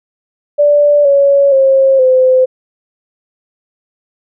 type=tone with pitch steps; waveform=sine; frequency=584 / 559.9 / 536.8 / 514.6 Hz; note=D5 / C#5 / C5 / C5; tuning=-10 / +17 / +44 / -29 cents; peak=-5 dBFS; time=0.58-2.46 s; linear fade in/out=20 ms; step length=470 ms; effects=none